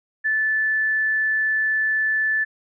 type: tone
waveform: sine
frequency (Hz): 1748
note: A6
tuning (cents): -12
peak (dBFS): -18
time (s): 0.24-2.45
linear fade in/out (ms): 20
effects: none